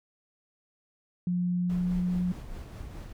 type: tone with pitch glide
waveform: sine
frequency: 177.8 to 179.45 Hz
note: F3 to F3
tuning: +31 to +47 cents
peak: -25 dBFS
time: 1.27-2.32 s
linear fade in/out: 2 ms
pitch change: +16 cents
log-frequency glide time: 1.69-1.9 s
type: noise with tremolo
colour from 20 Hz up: brown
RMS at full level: -39 dBFS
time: 1.69-3.13 s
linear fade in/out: 10 ms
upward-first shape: sine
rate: 4.8 Hz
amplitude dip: 35%
effects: none